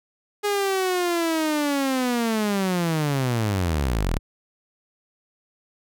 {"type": "linear sweep", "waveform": "sawtooth", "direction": "down", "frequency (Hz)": [415.3, 32.7], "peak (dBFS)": -17, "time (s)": [0.43, 4.19], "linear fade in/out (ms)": 20, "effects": []}